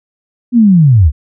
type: linear sweep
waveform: sine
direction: down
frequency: 250 to 63.2 Hz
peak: -3 dBFS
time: 0.52-1.12 s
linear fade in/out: 50 ms
effects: none